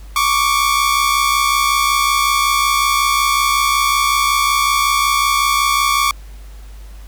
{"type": "tone pair together", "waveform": "sawtooth", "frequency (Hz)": [1108.7, 1174.1], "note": ["C#6", "D6"], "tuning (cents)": [0, -1], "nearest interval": "minor second", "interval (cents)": 99, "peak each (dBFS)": -12, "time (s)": [0.16, 6.11], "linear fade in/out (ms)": 2, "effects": ["added 50 Hz sine -32 dBFS peak until 7.07 s", "pink hiss -47 dBFS RMS until 7.07 s"]}